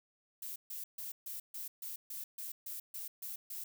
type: noise bursts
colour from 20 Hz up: violet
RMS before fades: -43 dBFS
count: 12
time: 0.42-3.64 s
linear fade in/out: 5 ms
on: 140 ms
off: 140 ms
effects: none